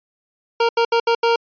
25% pulse tone bursts at uneven times, 464.7 Hz, A#4, 5 cents flat, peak -10 dBFS, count 5, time 0.6-0.69 / 0.77-0.85 / 0.92-1 / 1.07-1.15 / 1.23-1.36 s, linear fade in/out 5 ms, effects resampled to 11025 Hz

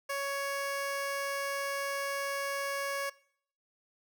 15% pulse tone, 557 Hz, C#5, 8 cents sharp, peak -26 dBFS, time 0.09-3.1 s, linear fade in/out 10 ms, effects noise-tail reverb RT60 0.6 s tail -21 dB re dry

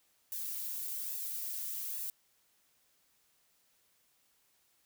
violet noise with flanger, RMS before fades -39 dBFS, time 0.32-2.1 s, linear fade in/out 0 ms, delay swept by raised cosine 1.1 to 2.9 ms, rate 1.2 Hz, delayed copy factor +0.6, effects white hiss -72 dBFS RMS until 4.85 s

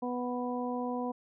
harmonic tone, 246.9 Hz, B3, in tune, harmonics 1 / 2 / 3 / 4, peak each -34 / -37 / -39 / -40 dBFS, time 0.02-1.12 s, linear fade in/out 10 ms, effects none

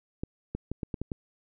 clicks, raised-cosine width 3 ms, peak -19 dBFS, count 7, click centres 0.235 / 0.55 / 0.716 / 0.832 / 0.942 / 1.016 / 1.118 s, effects none

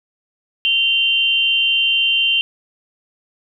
sine tone pair together, 2773 / 3117 Hz, F7 / G7, -13 / -11 cents, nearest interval major second, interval 202 cents, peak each -16 dBFS, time 0.65-2.41 s, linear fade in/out 0 ms, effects none

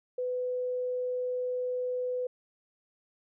sine tone, 500 Hz, B4, 21 cents sharp, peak -29 dBFS, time 0.18-2.27 s, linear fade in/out 5 ms, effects none

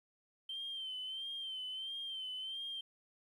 sine tone with vibrato, 3117 Hz, G7, 11 cents flat, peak -39 dBFS, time 0.49-2.81 s, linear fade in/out 5 ms, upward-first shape sine, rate 1.5 Hz, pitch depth 57 cents each way, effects tanh soft clip ceiling -35 dBFS + 12-bit

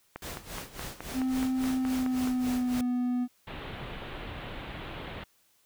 click train, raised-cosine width 0.5 ms, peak -22 dBFS, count 11, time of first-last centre 0.16-2.274 s, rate 4.73 Hz
pink noise with tremolo, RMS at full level -38 dBFS, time 0.22-2.81 s, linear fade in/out 2 ms, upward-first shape sine, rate 3.6 Hz, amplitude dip 80%
triangle tone with pitch glide, 259.1 to 247.1 Hz, C4 to B3, -17 to +1 cents, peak -24 dBFS, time 1.13-3.28 s, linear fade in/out 50 ms, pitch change -82 cents, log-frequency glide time 1.78-2.83 s
pink low-pass noise, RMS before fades -40 dBFS, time 3.47-5.24 s, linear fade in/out 5 ms, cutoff 3700 Hz, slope 48 dB/octave
effects white hiss -67 dBFS RMS until 5.65 s

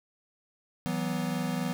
square chord, E suspended second, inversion none, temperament equal with one note detuned, 164.81 / 188.45 / 246.9 Hz, E3 / F#3 / B3, 0 / +32 / 0 cents, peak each -34 dBFS, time 0.86-1.73 s, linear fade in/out 0 ms, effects none

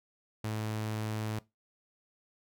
sawtooth tone, 108.5 Hz, A2, 24 cents flat, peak -29 dBFS, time 0.44-1.39 s, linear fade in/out 5 ms, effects noise-tail reverb RT60 0.2 s tail -19 dB re dry

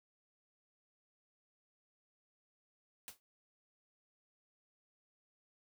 white noise with exponential decay, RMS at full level -44 dBFS, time 3.08-3.2 s, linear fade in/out 0 ms, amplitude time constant 24 ms, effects none

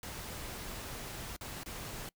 pink noise with dropouts, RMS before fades -43 dBFS, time 0.03-2.09 s, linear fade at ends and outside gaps 1 ms, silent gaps 1.364-1.41 / 1.634-1.66 s, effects noise-tail reverb RT60 0.1 s tail -24 dB re dry

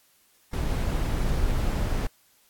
brown noise, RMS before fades -25 dBFS, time 0.53-2.07 s, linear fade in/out 5 ms, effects white hiss -62 dBFS RMS until 2.49 s + AAC 64 kbps

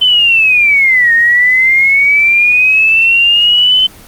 sine linear two-way sweep, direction down then up, 3064 to 1839 to 3064 Hz, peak -5 dBFS, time 0.01-3.87 s, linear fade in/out 10 ms, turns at 1.13 s, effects pink hiss -36 dBFS RMS until 4.07 s + Opus 24 kbps

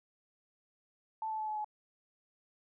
sine tone with pitch steps, 880 / 871.9 / 863.9 / 855.9 / 848.1 Hz, A5 / A5 / A5 / A5 / G#5, 0 / -16 / -32 / -48 / +36 cents, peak -34 dBFS, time 1.22-1.645 s, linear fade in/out 2 ms, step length 85 ms, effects none

